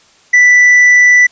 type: tone with tanh clipping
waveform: sine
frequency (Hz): 1975.5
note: B6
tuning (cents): 0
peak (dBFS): -4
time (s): 0.33-1.27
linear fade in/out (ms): 10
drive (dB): 3
effects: white hiss -47 dBFS RMS until 1.31 s + resampled to 16000 Hz